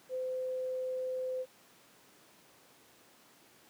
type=tone; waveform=sine; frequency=513 Hz; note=C5; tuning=34 cents flat; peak=-33 dBFS; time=0.09-1.46 s; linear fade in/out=50 ms; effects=pink hiss -61 dBFS RMS until 3.69 s + high-pass 200 Hz 12 dB/octave